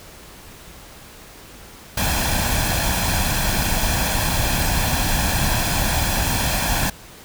pink noise with comb filter, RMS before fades -20 dBFS, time 1.97-6.9 s, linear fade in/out 5 ms, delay 1.2 ms, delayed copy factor +0.6, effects pink hiss -42 dBFS RMS until 7.24 s

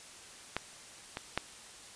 clicks, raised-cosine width 0.3 ms, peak -15 / -20 / -13 dBFS, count 3, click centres 0.566 / 1.171 / 1.376 s, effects white hiss -51 dBFS RMS until 1.95 s + resampled to 22050 Hz

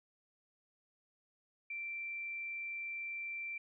sine tone, 2349 Hz, D7, in tune, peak -39 dBFS, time 1.7-3.58 s, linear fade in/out 5 ms, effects none

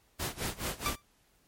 pink noise with tremolo, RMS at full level -33 dBFS, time 0.19-0.96 s, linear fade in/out 10 ms, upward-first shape sine, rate 4.7 Hz, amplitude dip 90%
sawtooth tone with exponential decay, 1174.7 Hz, D6, in tune, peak -23 dBFS, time 0.86-1.02 s, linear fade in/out 0 ms, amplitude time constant 33 ms
effects pink hiss -68 dBFS RMS until 1.47 s + MP3 64 kbps

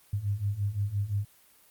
sine beating tone pair, 98 / 103.8 Hz, G2 / G#2, 0 / 0 cents, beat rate 5.8 Hz, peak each -32 / -29 dBFS, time 0.13-1.25 s, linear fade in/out 5 ms, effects white hiss -60 dBFS RMS until 1.7 s + Opus 32 kbps

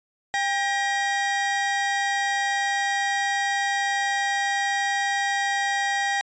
40% pulse tone pair together, 799 / 1900.4 Hz, G5 / A#6, +33 / +33 cents, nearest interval octave + minor third, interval 1500 cents, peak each -24 dBFS, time 0.34-6.21 s, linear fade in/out 0 ms, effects resampled to 16000 Hz

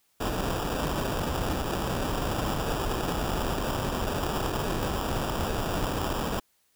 pink noise with sample-and-hold, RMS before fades -29 dBFS, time 0.2-6.4 s, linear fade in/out 10 ms, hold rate 2100 Hz, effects white hiss -69 dBFS RMS until 6.75 s

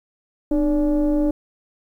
sine tone with frequency modulation, 300 Hz, D4, 37 cents sharp, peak -15 dBFS, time 0.51-1.31 s, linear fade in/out 5 ms, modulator 276 Hz, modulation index 0.76, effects tanh soft clip ceiling -11 dBFS + 9-bit

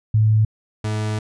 sine / 40% pulse tone pair in turn, 108.6 / 107.35 Hz, A2 / A2, -22 / -42 cents, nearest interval unison, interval 20 cents, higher first, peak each -12 / -20 dBFS, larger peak first, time 0.14-0.45 / 0.84-1.19 s, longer second, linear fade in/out 5 ms, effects resampled to 22050 Hz

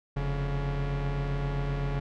45% pulse tone pair together, 44.25 / 140.5 Hz, F1 / C#3, +23 / +24 cents, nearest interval octave + minor sixth, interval 2001 cents, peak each -31 / -30 dBFS, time 0.16-2 s, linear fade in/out 10 ms, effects low-pass 3000 Hz 12 dB/octave

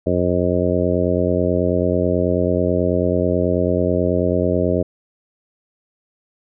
harmonic tone, 89.2 Hz, F2, 37 cents sharp, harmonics 1 / 2 / 3 / 4 / 5 / 6 / 7, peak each -23 / -23 / -23 / -23 / -23 / -23 / -23 dBFS, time 0.06-4.83 s, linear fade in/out 10 ms, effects none

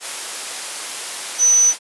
sine tone in noise, 6000 Hz, F#8, 23 cents sharp, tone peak -10 dBFS, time 1.38-1.74 s, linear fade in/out 50 ms, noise white, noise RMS -27 dBFS, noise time 0-1.79 s, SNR +14 dB, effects high-pass 400 Hz 12 dB/octave + resampled to 24000 Hz

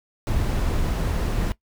brown noise, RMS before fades -23 dBFS, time 0.27-1.52 s, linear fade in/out 0 ms, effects noise-tail reverb RT60 0.1 s tail -18 dB re dry

